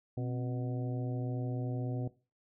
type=harmonic tone with a mistuned harmonic; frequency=123.47 Hz; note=B2; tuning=in tune; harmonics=1 / 2 / 3 / 4 / 5 / 6; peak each=-34 / -40 / -44 / -46 / -48 / -50 dBFS; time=0.17-2.08 s; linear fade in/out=5 ms; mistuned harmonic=2; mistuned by=+93 cents; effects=noise-tail reverb RT60 0.3 s tail -18 dB re dry